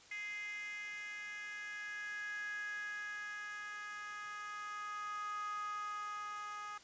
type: tone with high-pass filter sweep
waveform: 10% pulse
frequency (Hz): 416.1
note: G#4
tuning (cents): +3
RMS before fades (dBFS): -44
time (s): 0.11-6.78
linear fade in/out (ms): 5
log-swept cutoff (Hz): 2100 to 1100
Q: 7.9
effects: white hiss -60 dBFS RMS until 6.83 s + resampled to 16000 Hz